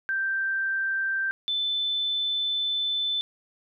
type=tone pair in turn; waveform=sine; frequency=1568 / 3520 Hz; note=G6 / A7; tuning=0 / 0 cents; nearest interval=octave + major second; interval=1400 cents; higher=second; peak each=-24 dBFS; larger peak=neither; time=0.09-1.31 / 1.48-3.21 s; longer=second; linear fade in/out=0 ms; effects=none